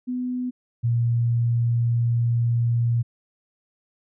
sine tone pair in turn, 250 / 117.98 Hz, B3 / A#2, +21 / +21 cents, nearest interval octave + minor second, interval 1300 cents, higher first, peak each -24 / -18 dBFS, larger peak second, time 0.07-0.51 / 0.83-3.03 s, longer second, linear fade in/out 20 ms, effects none

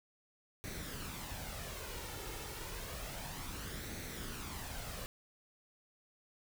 pink noise with flanger, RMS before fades -44 dBFS, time 0.64-5.06 s, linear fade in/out 0 ms, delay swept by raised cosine 0.49 to 2.29 ms, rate 0.3 Hz, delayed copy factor +0.5, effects none

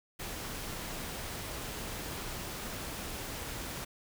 pink noise, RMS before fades -40 dBFS, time 0.19-3.85 s, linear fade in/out 10 ms, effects none

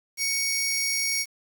sawtooth tone pair together, 2229 / 5617 Hz, C#7 / F8, +9 / +9 cents, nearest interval octave + major third, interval 1600 cents, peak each -24 dBFS, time 0.17-1.26 s, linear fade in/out 50 ms, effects 8-bit

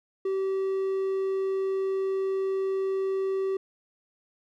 triangle tone, 385 Hz, G4, 31 cents flat, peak -23 dBFS, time 0.25-3.57 s, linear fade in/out 5 ms, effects none

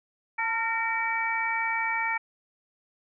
harmonic tone with a mistuned harmonic, 458.9 Hz, A#4, 27 cents flat, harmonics 2 / 3 / 4 / 5, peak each -30 / -35 / -31 / -29 dBFS, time 0.38-2.18 s, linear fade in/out 10 ms, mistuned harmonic 2, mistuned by -36 cents, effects none

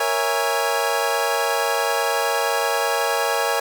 25% pulse chord, A# half-diminished seventh, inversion none, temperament equal with one note detuned, 466.2 / 554.4 / 659.3 / 826.3 Hz, A#4 / C#5 / E5 / G#5, 0 / 0 / 0 / -9 cents, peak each -21 / -21 / -23 / -20 dBFS, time 0-3.6 s, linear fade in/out 5 ms, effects 8-bit

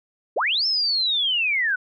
sine linear two-way sweep, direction up then down, 309.5 to 5360 to 1454 Hz, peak -19 dBFS, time 0.36-1.76 s, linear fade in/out 10 ms, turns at 0.66 s, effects none

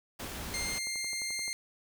pink noise, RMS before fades -40 dBFS, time 0.19-0.79 s, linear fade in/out 10 ms
15% pulse tone, 2109 Hz, C7, 13 cents sharp, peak -27 dBFS, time 0.54-1.53 s, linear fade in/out 0 ms
click train, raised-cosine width 1 ms, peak -35 dBFS, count 11, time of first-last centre 0.61-1.48 s, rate 11.5 Hz
effects none

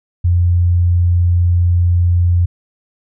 sine tone, 87.6 Hz, F2, 6 cents sharp, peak -9 dBFS, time 0.24-2.46 s, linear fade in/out 10 ms, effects none

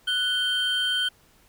triangle tone pair together, 1480 / 3136 Hz, F#6 / G7, 0 / 0 cents, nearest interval octave + minor second, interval 1300 cents, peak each -26 / -22 dBFS, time 0.07-1.09 s, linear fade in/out 10 ms, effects pink hiss -59 dBFS RMS until 1.48 s

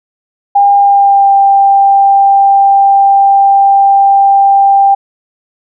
sine tone with pitch glide, 804 to 791.1 Hz, G5 to G5, +44 to +16 cents, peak -3 dBFS, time 0.55-4.95 s, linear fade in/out 10 ms, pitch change -28 cents, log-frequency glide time 0.76-1.32 s, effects none

